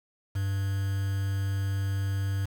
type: tone with quantisation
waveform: triangle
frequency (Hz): 98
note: G2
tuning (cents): 0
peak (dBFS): -24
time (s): 0.35-2.46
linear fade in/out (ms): 10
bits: 7
effects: none